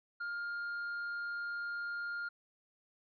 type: tone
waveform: triangle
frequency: 1408 Hz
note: F6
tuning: 14 cents sharp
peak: -35 dBFS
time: 0.2-2.29 s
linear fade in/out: 10 ms
effects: resampled to 11025 Hz